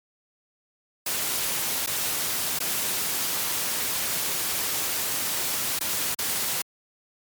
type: noise with dropouts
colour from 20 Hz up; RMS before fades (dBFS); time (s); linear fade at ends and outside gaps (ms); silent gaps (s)
white; -27; 1.06-6.62; 5; 1.863-1.872 / 2.589-2.602 / 5.791-5.808 / 6.147-6.187
effects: high-pass 80 Hz 12 dB/octave + MP3 96 kbps